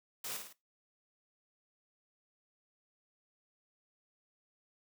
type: noise with echo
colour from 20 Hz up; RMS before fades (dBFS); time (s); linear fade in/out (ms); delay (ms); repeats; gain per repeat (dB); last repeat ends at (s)
white; -41; 0.24-0.37; 5; 53; 3; -5; 0.529
effects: noise-tail reverb RT60 0.2 s tail -18 dB re dry + high-pass 200 Hz 12 dB/octave